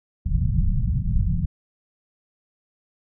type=low-pass noise; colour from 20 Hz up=pink; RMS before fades=-21 dBFS; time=0.25-1.46 s; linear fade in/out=10 ms; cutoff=180 Hz; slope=48 dB/octave; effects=none